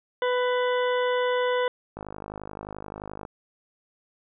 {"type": "harmonic tone", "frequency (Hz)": 497.1, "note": "B4", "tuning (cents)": 11, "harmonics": [1, 2, 3, 4, 6, 7], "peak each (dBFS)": [-23, -29, -33, -35, -39, -40], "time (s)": [0.22, 1.68], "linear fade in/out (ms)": 2}
{"type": "click train", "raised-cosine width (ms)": 1, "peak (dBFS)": -22, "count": 67, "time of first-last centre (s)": [1.97, 3.252], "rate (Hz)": 51.5}
{"effects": []}